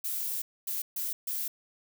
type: noise bursts at uneven times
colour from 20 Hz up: violet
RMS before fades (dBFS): -33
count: 4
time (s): 0.04-0.42 / 0.67-0.82 / 0.96-1.13 / 1.27-1.48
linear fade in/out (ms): 5
effects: none